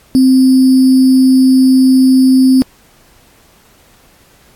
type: tone with sample-and-hold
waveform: sine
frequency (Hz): 260.7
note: C4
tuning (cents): -6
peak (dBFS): -4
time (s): 0.15-2.62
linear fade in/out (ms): 0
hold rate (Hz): 4900
effects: pink hiss -47 dBFS RMS until 4.55 s + AAC 64 kbps